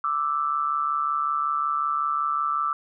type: tone pair together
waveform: sine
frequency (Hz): 1174.7 / 1320.1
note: D6 / E6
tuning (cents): 0 / +2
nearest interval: major second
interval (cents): 202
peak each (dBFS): -25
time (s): 0.04-2.73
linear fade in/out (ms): 2
effects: none